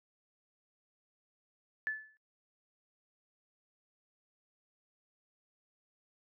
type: tone with exponential decay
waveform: sine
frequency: 1738 Hz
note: A6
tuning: 22 cents flat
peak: -29 dBFS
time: 1.87-2.17 s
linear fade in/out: 0 ms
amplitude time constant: 64 ms
effects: noise-tail reverb RT60 0.2 s tail -24 dB re dry